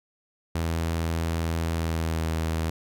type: tone with pitch glide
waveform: sawtooth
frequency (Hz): 82.41 to 80.67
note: E2 to E2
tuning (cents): 0 to -37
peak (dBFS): -21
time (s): 0.55-2.7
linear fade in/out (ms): 5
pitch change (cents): -37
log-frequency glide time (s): 1.71-2.27
effects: none